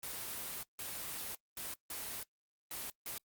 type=noise bursts at uneven times; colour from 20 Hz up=white; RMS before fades=-42 dBFS; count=6; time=0.03-0.63 / 0.79-1.35 / 1.57-1.74 / 1.9-2.23 / 2.71-2.9 / 3.06-3.18 s; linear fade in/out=2 ms; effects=noise-tail reverb RT60 0.1 s tail -24 dB re dry + Opus 24 kbps